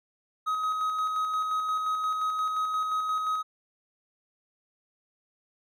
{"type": "tone with tremolo", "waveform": "triangle", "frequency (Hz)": 1265, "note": "D#6", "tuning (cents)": 28, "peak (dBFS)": -23, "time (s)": [0.46, 3.43], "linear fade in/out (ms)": 20, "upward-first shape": "square", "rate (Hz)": 5.7, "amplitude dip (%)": 30, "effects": []}